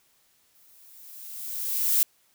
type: noise with exponential growth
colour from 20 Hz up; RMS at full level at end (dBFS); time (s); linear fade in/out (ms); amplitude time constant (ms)
violet; -20; 0.55-2.03; 0; 320
effects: white hiss -65 dBFS RMS until 2.34 s